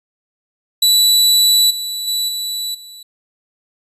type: tone with level steps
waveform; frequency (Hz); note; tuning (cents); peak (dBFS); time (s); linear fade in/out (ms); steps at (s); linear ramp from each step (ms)
sawtooth; 3951; B7; 0; -6 / -18 / -13 / -17 / -31; 0.82-3.03; 5; 1.7 / 2.07 / 2.28 / 2.74; 10
effects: resampled to 32000 Hz